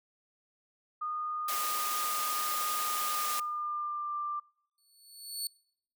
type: tone with pitch glide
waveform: sine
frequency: 1227 to 1184.5 Hz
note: D#6 to D6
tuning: -25 to +14 cents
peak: -32 dBFS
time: 1.01-4.4 s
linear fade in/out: 10 ms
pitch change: -61 cents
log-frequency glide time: 2.96-4.15 s
type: noise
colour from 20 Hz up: white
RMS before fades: -35 dBFS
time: 1.48-3.4 s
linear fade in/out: 5 ms
type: tone with exponential growth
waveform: 20% pulse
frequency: 4435 Hz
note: C#8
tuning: in tune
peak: -25 dBFS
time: 4.78-5.47 s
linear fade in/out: 1 ms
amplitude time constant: 150 ms
effects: noise-tail reverb RT60 0.7 s tail -25 dB re dry + high-pass 400 Hz 12 dB/octave